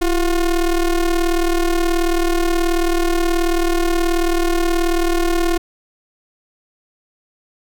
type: ring-modulated tone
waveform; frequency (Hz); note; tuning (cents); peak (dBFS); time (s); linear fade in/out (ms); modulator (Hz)
square; 179.3; F3; +46; -12; 0.01-5.58; 10; 160
effects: none